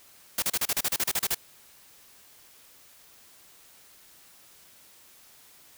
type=noise bursts; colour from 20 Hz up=white; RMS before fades=-26 dBFS; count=13; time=0.38-1.347 s; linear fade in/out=5 ms; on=43 ms; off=34 ms; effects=white hiss -55 dBFS RMS until 5.77 s